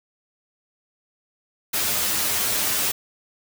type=noise with comb filter; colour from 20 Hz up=white; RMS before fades=-23 dBFS; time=1.73-2.92 s; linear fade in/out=10 ms; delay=9.8 ms; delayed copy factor=+0.9; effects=none